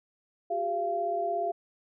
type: tone cluster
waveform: sine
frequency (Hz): 366.6 / 403.6 / 687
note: F#4 / G#4 / F5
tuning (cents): -16 / -49 / -29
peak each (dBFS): -37 / -34 / -28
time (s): 0.5-1.52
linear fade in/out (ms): 10
effects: none